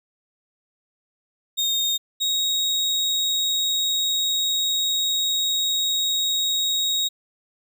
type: tone pair in turn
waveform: 35% pulse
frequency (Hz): 3704 / 3775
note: A#7 / A#7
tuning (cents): -12 / +21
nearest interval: unison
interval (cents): 33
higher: second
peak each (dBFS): -18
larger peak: neither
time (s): 1.57-1.98 / 2.2-7.09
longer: second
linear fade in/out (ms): 20
effects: none